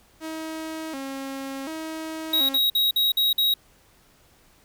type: tone with vibrato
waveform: sawtooth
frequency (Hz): 293.7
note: D4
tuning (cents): 0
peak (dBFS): -27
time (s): 0.2-2.59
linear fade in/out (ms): 50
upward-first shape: square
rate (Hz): 0.68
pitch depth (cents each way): 140
type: tone bursts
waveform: square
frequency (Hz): 3812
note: A#7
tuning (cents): +38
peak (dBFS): -19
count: 6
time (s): 2.33-3.54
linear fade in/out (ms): 5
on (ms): 160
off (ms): 50
effects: pink hiss -58 dBFS RMS until 4.64 s